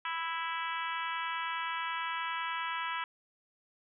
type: harmonic tone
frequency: 329.6 Hz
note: E4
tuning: in tune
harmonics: 3 / 4 / 5 / 6 / 7 / 8 / 9 / 10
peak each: -37 / -39 / -41 / -43 / -44 / -45 / -46 / -47 dBFS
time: 0.05-3.04 s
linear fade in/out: 2 ms
effects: none